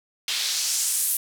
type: noise with band-pass filter sweep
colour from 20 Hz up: white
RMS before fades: -25 dBFS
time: 0.28-1.17 s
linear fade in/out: 2 ms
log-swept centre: 3300 to 12000 Hz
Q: 1.6
effects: none